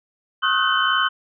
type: tone cluster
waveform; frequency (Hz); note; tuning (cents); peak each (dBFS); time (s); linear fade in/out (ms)
sine; 1084 / 1269 / 1473 / 1535 / 3046; C#6 / D#6 / F#6 / G6 / F#7; -39 / +34 / -8 / -37 / +50; -23; 0.42-1.09; 20
effects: none